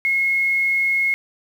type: tone with quantisation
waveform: sine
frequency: 2166 Hz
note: C#7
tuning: 41 cents flat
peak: -16 dBFS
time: 0.05-1.14 s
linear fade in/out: 0 ms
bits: 7
effects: none